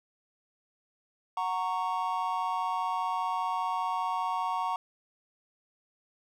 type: chord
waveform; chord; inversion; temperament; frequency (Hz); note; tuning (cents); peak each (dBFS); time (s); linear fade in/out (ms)
triangle; F# major; none; just; 740 / 925 / 1110; F#5 / A#5 / C#6; 0 / -14 / +2; -32 / -30 / -31; 1.37-4.76; 2
effects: none